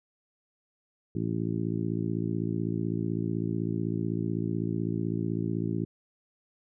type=harmonic tone; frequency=55.9 Hz; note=A1; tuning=28 cents sharp; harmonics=2 / 3 / 4 / 5 / 6 / 7; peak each=-33 / -32 / -36 / -35 / -35 / -40 dBFS; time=1.15-5.85 s; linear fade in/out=5 ms; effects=none